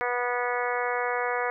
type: harmonic tone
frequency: 244.6 Hz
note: B3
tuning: 16 cents flat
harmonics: 2 / 3 / 4 / 5 / 6 / 7 / 8 / 9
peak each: -30 / -32 / -33 / -34 / -35 / -35 / -36 / -37 dBFS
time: 0.01-1.5 s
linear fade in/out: 0 ms
effects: none